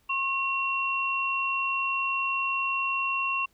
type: tone pair together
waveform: sine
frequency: 1080 / 2735 Hz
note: C#6 / F7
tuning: -45 / -37 cents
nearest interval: octave + major third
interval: 1608 cents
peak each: -29 / -27 dBFS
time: 0.09-3.46 s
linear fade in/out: 10 ms
effects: pink hiss -67 dBFS RMS until 3.53 s